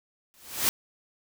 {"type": "noise with exponential growth", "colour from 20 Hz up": "white", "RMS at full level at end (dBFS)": -21, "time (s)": [0.34, 0.69], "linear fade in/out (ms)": 0, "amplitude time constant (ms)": 75, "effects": []}